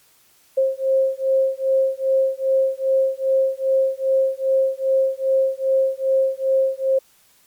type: beating tone pair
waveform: sine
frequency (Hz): 531 / 533.5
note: C5 / C5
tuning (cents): +25 / +34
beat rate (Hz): 2.5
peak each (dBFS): -19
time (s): 0.57-6.99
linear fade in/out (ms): 10
effects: white hiss -56 dBFS RMS until 7.46 s + MP3 96 kbps